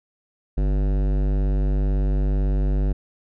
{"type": "tone with hard clipping", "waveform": "sine", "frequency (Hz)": 49, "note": "G1", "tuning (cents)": 0, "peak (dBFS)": -20, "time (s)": [0.57, 2.93], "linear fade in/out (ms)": 10, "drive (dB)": 17, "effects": []}